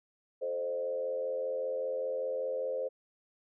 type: tone with frequency modulation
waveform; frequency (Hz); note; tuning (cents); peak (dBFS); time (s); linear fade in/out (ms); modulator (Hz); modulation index
sine; 523.3; C5; 0; -31; 0.41-2.89; 20; 85.1; 0.79
effects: none